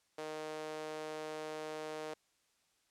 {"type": "tone with high-pass filter", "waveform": "sawtooth", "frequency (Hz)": 154.9, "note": "D#3", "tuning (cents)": -7, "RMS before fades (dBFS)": -43, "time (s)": [0.18, 2.14], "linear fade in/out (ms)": 5, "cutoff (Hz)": 490, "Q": 2.2, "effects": ["white hiss -75 dBFS RMS until 2.9 s", "low-pass 9000 Hz 12 dB/octave"]}